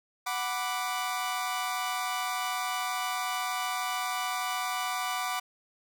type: chord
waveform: sawtooth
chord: B minor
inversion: second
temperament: equal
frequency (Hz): 740 / 987.8 / 1174.7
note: F#5 / B5 / D6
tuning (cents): 0 / 0 / 0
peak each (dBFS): -30 / -32 / -30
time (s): 0.26-5.4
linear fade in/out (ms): 10
effects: none